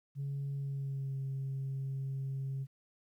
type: tone with pitch glide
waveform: sine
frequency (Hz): 139.5 to 135.22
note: C#3 to C#3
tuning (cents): +11 to -43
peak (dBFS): -33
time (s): 0.15-2.67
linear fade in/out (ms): 50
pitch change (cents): -54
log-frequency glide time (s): 0.54-1.18
effects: tanh soft clip ceiling -32 dBFS + 12-bit